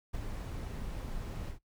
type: noise with ADSR envelope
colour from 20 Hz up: brown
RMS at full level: -33 dBFS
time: 0.13-1.59 s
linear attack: 22 ms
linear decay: 4 ms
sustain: -6 dB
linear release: 110 ms
effects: noise-tail reverb RT60 0.1 s tail -17 dB re dry